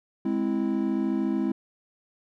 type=chord; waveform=triangle; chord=Ab augmented; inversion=none; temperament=equal; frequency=207.7 / 261.6 / 329.6 Hz; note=Ab3 / C4 / E4; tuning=0 / 0 / 0 cents; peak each=-26 dBFS; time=0.25-1.52 s; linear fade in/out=5 ms; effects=none